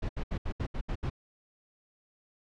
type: noise bursts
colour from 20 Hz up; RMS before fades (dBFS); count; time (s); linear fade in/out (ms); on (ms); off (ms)
brown; -32; 8; 0.02-1.1; 10; 72; 72
effects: low-pass 4000 Hz 12 dB/octave